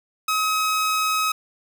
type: tone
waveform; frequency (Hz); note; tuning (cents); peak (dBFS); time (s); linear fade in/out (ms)
sawtooth; 1273; D#6; +39; -16; 0.28-1.32; 5
effects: none